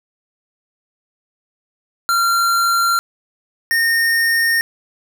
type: tone pair in turn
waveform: square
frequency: 1376 / 1836.7 Hz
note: F6 / A#6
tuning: -26 / -26 cents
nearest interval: perfect fourth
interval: 500 cents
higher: second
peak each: -14 dBFS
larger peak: neither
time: 2.09-2.99 / 3.71-4.61 s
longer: neither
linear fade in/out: 0 ms
effects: none